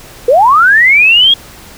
sine linear sweep, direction up, 456.9 to 3322 Hz, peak -3 dBFS, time 0.28-1.34 s, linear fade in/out 5 ms, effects pink hiss -34 dBFS RMS until 1.77 s

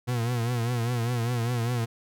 40% pulse tone with vibrato, 119.3 Hz, A#2, 41 cents sharp, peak -24 dBFS, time 0.07-1.86 s, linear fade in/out 20 ms, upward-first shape triangle, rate 5 Hz, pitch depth 96 cents each way, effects none

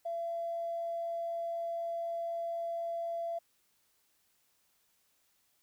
triangle tone with tanh clipping, 676 Hz, E5, 43 cents sharp, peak -33 dBFS, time 0.05-3.39 s, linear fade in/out 10 ms, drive 2 dB, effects white hiss -73 dBFS RMS until 5.62 s

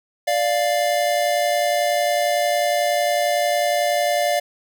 square tone pair together, 587.5 / 698.5 Hz, D5 / F5, +1 / 0 cents, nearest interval minor third, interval 299 cents, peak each -21 dBFS, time 0.27-4.4 s, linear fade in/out 10 ms, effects none

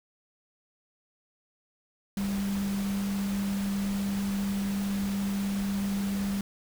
sine tone in noise, 198.4 Hz, G3, 21 cents sharp, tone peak -27 dBFS, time 2.17-6.41 s, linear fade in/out 2 ms, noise pink, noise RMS -40 dBFS, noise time 2.17-6.41 s, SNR +10 dB, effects none

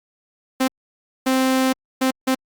sawtooth tone bursts at uneven times, 261.4 Hz, C4, 1 cent flat, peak -12 dBFS, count 4, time 0.6-0.68 / 1.26-1.73 / 2.01-2.11 / 2.27-2.35 s, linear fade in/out 10 ms, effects Opus 48 kbps

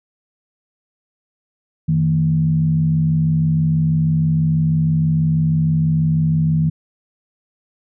sine tone with frequency modulation, 158.3 Hz, D#3, 30 cents sharp, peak -13 dBFS, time 1.88-6.7 s, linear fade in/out 10 ms, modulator 66.2 Hz, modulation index 0.51, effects none

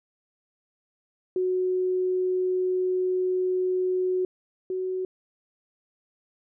sine tone pair in turn, 368.4 / 372 Hz, F#4 / F#4, -7 / +9 cents, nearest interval unison, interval 16 cents, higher second, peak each -22 / -26 dBFS, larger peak first, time 1.36-4.25 / 4.7-5.05 s, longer first, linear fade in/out 2 ms, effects none

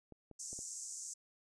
clicks, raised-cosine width 2 ms, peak -39 dBFS, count 4, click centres 0.123 / 0.313 / 0.53 / 0.59 s
white band-pass noise, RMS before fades -46 dBFS, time 0.39-1.14 s, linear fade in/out 10 ms, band 6100 to 8000 Hz, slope 48 dB/octave
effects none

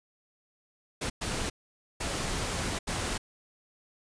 pink noise bursts at uneven times, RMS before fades -32 dBFS, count 4, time 1.01-1.1 / 1.21-1.5 / 2-2.79 / 2.87-3.18 s, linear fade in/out 10 ms, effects resampled to 22050 Hz

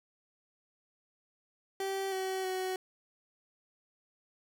30% pulse tone with pitch steps, 387.7 / 379 / 373.5 Hz, G4 / F#4 / F#4, -19 / +42 / +16 cents, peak -30 dBFS, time 1.8-2.76 s, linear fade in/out 2 ms, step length 320 ms, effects none

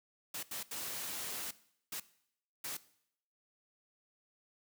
white noise bursts at uneven times, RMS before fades -41 dBFS, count 5, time 0.34-0.43 / 0.51-0.63 / 0.71-1.51 / 1.92-2 / 2.64-2.77 s, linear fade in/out 5 ms, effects noise-tail reverb RT60 0.7 s tail -18 dB re dry + high-pass 100 Hz 12 dB/octave

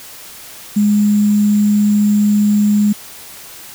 sine tone with sample-and-hold, 207.7 Hz, G#3, in tune, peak -9 dBFS, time 0.76-2.93 s, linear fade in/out 10 ms, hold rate 7350 Hz, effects white hiss -35 dBFS RMS until 3.74 s

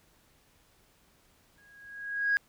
sine tone with exponential growth, 1646 Hz, G#6, 16 cents flat, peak -20 dBFS, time 1.58-2.37 s, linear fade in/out 0 ms, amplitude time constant 170 ms, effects tanh soft clip ceiling -19 dBFS + pink hiss -65 dBFS RMS until 2.48 s

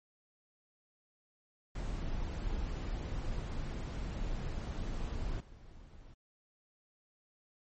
brown noise with level steps, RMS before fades -37 / -53 dBFS, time 1.75-6.14 s, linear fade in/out 5 ms, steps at 5.4 s, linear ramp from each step 5 ms, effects MP3 32 kbps

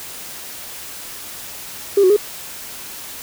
sine tone with pitch steps, 400.3 / 370.5 / 414.7 Hz, G4 / F#4 / G#4, +36 / +2 / -3 cents, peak -8 dBFS, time 1.97-2.165 s, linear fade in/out 5 ms, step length 65 ms, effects tanh soft clip ceiling -4 dBFS + white hiss -33 dBFS RMS until 3.22 s

